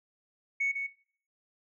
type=tone with echo; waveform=sine; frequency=2217 Hz; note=C#7; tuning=in tune; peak=-25 dBFS; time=0.6-0.72 s; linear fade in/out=10 ms; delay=150 ms; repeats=1; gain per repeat=-6 dB; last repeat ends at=0.87 s; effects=noise-tail reverb RT60 0.5 s tail -19 dB re dry + tanh soft clip ceiling -22 dBFS